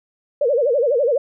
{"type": "tone with vibrato", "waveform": "sine", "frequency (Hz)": 523.3, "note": "C5", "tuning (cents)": 0, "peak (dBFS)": -14, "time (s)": [0.41, 1.18], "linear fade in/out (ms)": 5, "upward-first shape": "sine", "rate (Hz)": 12, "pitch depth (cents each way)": 230, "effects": []}